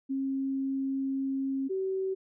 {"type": "tone pair in turn", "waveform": "sine", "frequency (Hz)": [269.6, 381.3], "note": ["C#4", "G4"], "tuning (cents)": [-48, -48], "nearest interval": "tritone", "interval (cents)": 600, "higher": "second", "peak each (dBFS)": -28, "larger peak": "neither", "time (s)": [[0.09, 1.69], [1.69, 2.15]], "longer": "first", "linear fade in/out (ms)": 20, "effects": []}